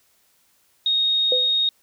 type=tone; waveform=sine; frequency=3729 Hz; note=A#7; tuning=in tune; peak=-17 dBFS; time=0.86-1.69 s; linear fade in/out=2 ms
type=tone with exponential decay; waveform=sine; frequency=505 Hz; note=B4; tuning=39 cents sharp; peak=-17 dBFS; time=1.32-1.55 s; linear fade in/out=2 ms; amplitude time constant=49 ms
effects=white hiss -62 dBFS RMS until 1.82 s